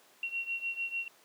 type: beating tone pair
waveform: sine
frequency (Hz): 2736 / 2742.7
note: F7 / F7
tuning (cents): -36 / -32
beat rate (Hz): 6.7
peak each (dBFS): -35 / -38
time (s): 0.23-1.08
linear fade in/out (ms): 2
effects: pink hiss -61 dBFS RMS until 1.24 s + high-pass 400 Hz 12 dB/octave